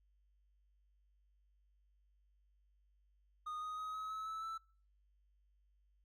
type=tone with pitch steps; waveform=triangle; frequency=1234 / 1248.3 / 1262.8 / 1277.5 / 1292.4 / 1307.4 / 1322.6 Hz; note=D#6 / D#6 / D#6 / D#6 / E6 / E6 / E6; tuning=-15 / +5 / +25 / +45 / -35 / -15 / +5 cents; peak=-39 dBFS; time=3.46-4.58 s; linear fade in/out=10 ms; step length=160 ms; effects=noise-tail reverb RT60 0.5 s tail -26 dB re dry + added 50 Hz sine -70 dBFS peak until 6.04 s